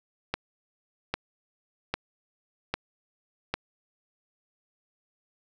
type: click train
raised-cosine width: 0.3 ms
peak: -11 dBFS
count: 5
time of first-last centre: 0.34-3.54 s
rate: 1.25 Hz
effects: none